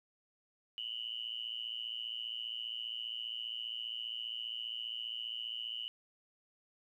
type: tone with amplitude modulation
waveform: sine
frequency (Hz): 2960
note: F#7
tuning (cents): 0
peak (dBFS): -34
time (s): 0.78-5.88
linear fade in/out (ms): 0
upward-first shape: sine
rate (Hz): 115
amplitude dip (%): 100
effects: 12-bit